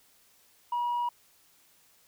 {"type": "tone", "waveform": "sine", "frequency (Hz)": 962, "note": "B5", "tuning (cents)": -46, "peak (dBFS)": -25, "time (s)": [0.72, 1.09], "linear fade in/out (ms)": 5, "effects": ["tanh soft clip ceiling -25 dBFS", "white hiss -63 dBFS RMS until 2.07 s"]}